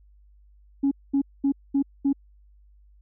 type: tone bursts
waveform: sine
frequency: 277.2 Hz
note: C#4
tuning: in tune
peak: -17 dBFS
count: 5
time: 0.83-2.13 s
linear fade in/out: 10 ms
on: 84 ms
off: 220 ms
effects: tanh soft clip ceiling -15 dBFS + added 50 Hz sine -52 dBFS peak until 3.01 s